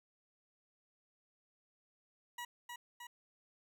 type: tone with echo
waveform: 20% pulse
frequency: 964 Hz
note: B5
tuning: 42 cents flat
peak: -37 dBFS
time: 2.38-2.45 s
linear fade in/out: 5 ms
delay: 310 ms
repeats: 2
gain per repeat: -3 dB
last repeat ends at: 3.07 s
effects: none